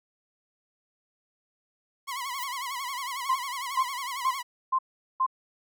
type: tone with vibrato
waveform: sawtooth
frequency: 1041 Hz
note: C6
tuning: 9 cents flat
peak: -28 dBFS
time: 2.07-4.43 s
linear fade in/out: 20 ms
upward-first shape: sine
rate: 11 Hz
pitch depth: 130 cents each way
type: noise with exponential growth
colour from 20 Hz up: violet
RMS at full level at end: -34 dBFS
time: 2.28-2.44 s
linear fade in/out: 5 ms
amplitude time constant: 33 ms
type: tone bursts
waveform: sine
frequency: 1046.5 Hz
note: C6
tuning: in tune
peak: -21 dBFS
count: 5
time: 3.29-5.265 s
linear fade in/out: 10 ms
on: 67 ms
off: 410 ms
effects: none